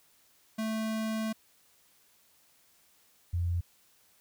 square / sine tone pair in turn, 220 / 86.65 Hz, A3 / F2, 0 / -13 cents, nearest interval octave + major third, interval 1613 cents, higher first, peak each -31 / -27 dBFS, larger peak second, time 0.58-1.33 / 3.33-3.61 s, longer first, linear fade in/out 10 ms, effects white hiss -65 dBFS RMS until 4.2 s

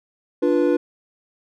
triangle chord, B diminished, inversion first, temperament equal with one note detuned, 293.7 / 349.2 / 489.1 Hz, D4 / F4 / B4, 0 / 0 / -17 cents, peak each -18 dBFS, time 0.42-0.77 s, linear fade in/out 10 ms, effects none

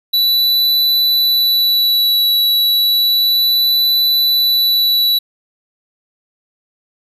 square tone with vibrato, 3951 Hz, B7, in tune, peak -11 dBFS, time 0.13-5.19 s, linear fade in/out 10 ms, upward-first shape sine, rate 0.32 Hz, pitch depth 11 cents each way, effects none

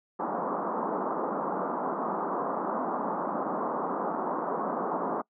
white band-pass noise, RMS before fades -31 dBFS, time 0.19-5.22 s, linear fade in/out 10 ms, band 180 to 1200 Hz, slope 48 dB/octave, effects noise-tail reverb RT60 0.1 s tail -24 dB re dry

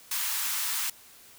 white high-pass noise, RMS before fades -30 dBFS, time 0.11-0.9 s, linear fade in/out 5 ms, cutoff 880 Hz, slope 48 dB/octave, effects white hiss -53 dBFS RMS until 1.38 s

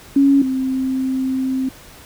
sine tone pair in turn, 277.3 / 262.1 Hz, C#4 / C4, +1 / +3 cents, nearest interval minor second, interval 98 cents, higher first, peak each -9 / -17 dBFS, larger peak first, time 0.16-0.42 / 0.42-1.69 s, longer second, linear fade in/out 5 ms, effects pink hiss -42 dBFS RMS until 2.05 s

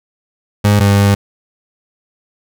30% pulse tone pair in turn, 103 / 100.59 Hz, G#2 / G2, -14 / +45 cents, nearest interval unison, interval 41 cents, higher first, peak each -5 dBFS, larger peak neither, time 0.64-0.8 / 0.8-1.15 s, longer second, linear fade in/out 10 ms, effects none

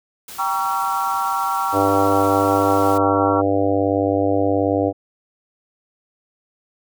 white noise, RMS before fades -36 dBFS, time 0.28-2.98 s, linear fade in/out 5 ms
sine chord, G diminished seventh, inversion none, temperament just, 784 / 940.8 / 1128.9 / 1354.7 Hz, G5 / Bb5 / Db6 / Fb6, 0 / +16 / +31 / +47 cents, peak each -24 dBFS, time 0.38-3.42 s, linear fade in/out 20 ms
harmonic tone, 98.7 Hz, G2, 12 cents sharp, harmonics 1 / 3 / 4 / 5 / 6 / 7 / 8, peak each -26 / -20 / -26 / -21 / -24 / -24 / -30 dBFS, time 1.72-4.93 s, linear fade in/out 50 ms
effects none

